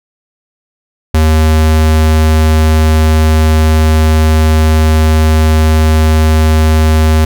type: tone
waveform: square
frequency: 78.5 Hz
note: D#2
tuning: 16 cents sharp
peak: -6 dBFS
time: 1.14-7.25 s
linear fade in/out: 5 ms
effects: none